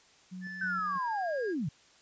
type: tone with tremolo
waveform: sine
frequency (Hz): 184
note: F#3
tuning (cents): -9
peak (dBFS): -39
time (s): 0.31-0.99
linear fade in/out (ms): 20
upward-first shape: square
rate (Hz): 3.1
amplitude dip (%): 50
type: tone with pitch glide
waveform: triangle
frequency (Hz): 1748 to 1630.9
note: A6 to G#6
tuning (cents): -12 to -32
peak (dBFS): -38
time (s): 0.41-1.55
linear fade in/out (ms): 50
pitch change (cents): -120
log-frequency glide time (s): 0.66-0.93
type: linear sweep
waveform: sine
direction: down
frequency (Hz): 1557 to 124.7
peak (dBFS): -30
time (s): 0.61-1.69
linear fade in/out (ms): 5
effects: white hiss -61 dBFS RMS until 2.01 s + resampled to 16000 Hz